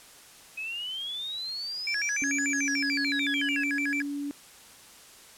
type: exponential two-way sweep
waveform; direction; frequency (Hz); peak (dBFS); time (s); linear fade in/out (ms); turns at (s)
sine; up then down; 2530 to 7110 to 2530; -32; 0.57-3.65; 10; 2.46
type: tone with vibrato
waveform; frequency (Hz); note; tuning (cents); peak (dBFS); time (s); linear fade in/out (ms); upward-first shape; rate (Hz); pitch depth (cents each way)
triangle; 1975.5; B6; 0; -26; 1.87-4.02; 2; square; 6.8; 290
type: tone with pitch glide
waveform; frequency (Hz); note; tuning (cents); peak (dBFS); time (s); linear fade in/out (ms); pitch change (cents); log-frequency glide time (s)
sine; 280 to 285.6; C#4 to D4; +18 to -48; -30; 2.22-4.31; 0; +34; 2.84-4.14
effects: white hiss -51 dBFS RMS until 5.37 s + low-pass 11000 Hz 12 dB/octave